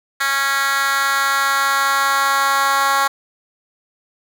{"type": "tone with high-pass filter sweep", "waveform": "10% pulse", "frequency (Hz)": 275.1, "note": "C#4", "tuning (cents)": -13, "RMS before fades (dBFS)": -17, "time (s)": [0.2, 3.08], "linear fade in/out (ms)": 10, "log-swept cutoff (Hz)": [1600, 1000], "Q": 1.9, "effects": []}